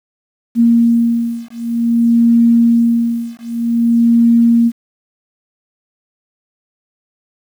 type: beating tone pair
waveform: sine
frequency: 233.1 / 233.63 Hz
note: A#3 / A#3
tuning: 0 / +4 cents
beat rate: 0.53 Hz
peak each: -12 dBFS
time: 0.55-4.72 s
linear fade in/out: 50 ms
effects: 7-bit